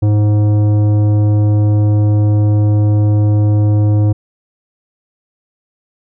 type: tone with tanh clipping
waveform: triangle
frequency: 104.8 Hz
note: G#2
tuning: 16 cents sharp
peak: -10 dBFS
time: 0.02-4.13 s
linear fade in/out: 10 ms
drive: 16 dB
effects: none